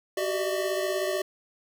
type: tone cluster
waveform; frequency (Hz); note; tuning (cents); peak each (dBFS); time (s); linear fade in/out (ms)
square; 375.8 / 392.1 / 602 / 655; F#4 / G4 / D5 / E5; +27 / 0 / +43 / -11; -31 / -38 / -30 / -36; 0.17-1.22; 5
effects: none